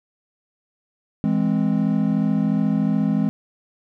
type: chord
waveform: triangle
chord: E augmented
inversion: none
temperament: equal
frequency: 164.81 / 207.7 / 261.6 Hz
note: E3 / G#3 / B#3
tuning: 0 / 0 / 0 cents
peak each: -21 / -18 / -21 dBFS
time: 1.24-3.29 s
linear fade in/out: 0 ms
effects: none